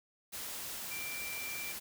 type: tone in noise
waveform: sine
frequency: 2355 Hz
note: D7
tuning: 4 cents sharp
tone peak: -41 dBFS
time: 0.9-1.73 s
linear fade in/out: 20 ms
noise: white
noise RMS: -42 dBFS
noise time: 0.32-1.8 s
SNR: -2 dB
effects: none